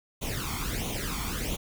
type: noise with flanger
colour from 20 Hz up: pink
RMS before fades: -32 dBFS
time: 0.21-1.57 s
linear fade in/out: 20 ms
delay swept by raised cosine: 0.3 to 0.92 ms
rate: 1.5 Hz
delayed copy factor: +0.75
effects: none